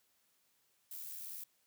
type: noise with amplitude modulation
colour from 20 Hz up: violet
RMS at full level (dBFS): -44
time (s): 0.91-1.44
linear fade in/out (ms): 5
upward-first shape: sine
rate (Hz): 80.9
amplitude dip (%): 45
effects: white hiss -75 dBFS RMS until 1.66 s + high-pass 60 Hz 12 dB/octave